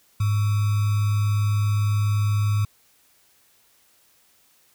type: tone with sample-and-hold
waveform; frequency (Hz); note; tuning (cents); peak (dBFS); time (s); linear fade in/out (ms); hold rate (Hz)
sine; 103.83; G#2; 0; -18; 0.2-2.65; 5; 1225
effects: white hiss -60 dBFS RMS until 4.74 s